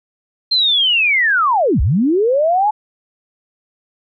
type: linear two-way sweep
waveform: sine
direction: down then up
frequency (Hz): 4194 to 49.94 to 869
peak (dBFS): -11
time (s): 0.51-2.71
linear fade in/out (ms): 10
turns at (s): 1.81
effects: none